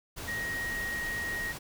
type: tone in noise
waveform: sine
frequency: 1882 Hz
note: A#6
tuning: 16 cents sharp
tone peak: -32 dBFS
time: 0.27-1.53 s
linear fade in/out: 20 ms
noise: pink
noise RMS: -40 dBFS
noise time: 0.16-1.59 s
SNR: +5 dB
effects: none